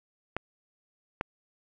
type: clicks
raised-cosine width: 0.5 ms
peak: -15 / -14 dBFS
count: 2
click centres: 0.366 / 1.211 s
effects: none